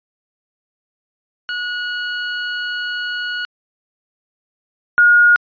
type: tone pair in turn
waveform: sawtooth / sine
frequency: 1456 / 1435.1 Hz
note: F#6 / F6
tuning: -28 / +47 cents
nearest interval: unison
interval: 25 cents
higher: first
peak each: -17 / -7 dBFS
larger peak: second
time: 1.49-3.45 / 4.98-5.36 s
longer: first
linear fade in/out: 0 ms
effects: resampled to 11025 Hz